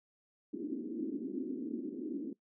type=band-pass noise; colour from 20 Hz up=pink; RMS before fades=-39 dBFS; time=0.53-2.33 s; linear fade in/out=5 ms; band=240 to 350 Hz; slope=48 dB/octave; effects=noise-tail reverb RT60 0.1 s tail -20 dB re dry